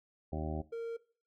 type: harmonic tone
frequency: 77.78 Hz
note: D#2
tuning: in tune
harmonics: 1 / 2 / 3 / 4 / 5 / 7 / 8 / 9 / 10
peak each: -38 / -41 / -43 / -44 / -45 / -46 / -47 / -48 / -48 dBFS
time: 0.32-0.62 s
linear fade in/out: 10 ms
type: tone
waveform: triangle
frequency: 461.5 Hz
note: A#4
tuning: 17 cents flat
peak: -34 dBFS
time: 0.72-0.97 s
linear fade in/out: 10 ms
effects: noise-tail reverb RT60 0.4 s tail -18 dB re dry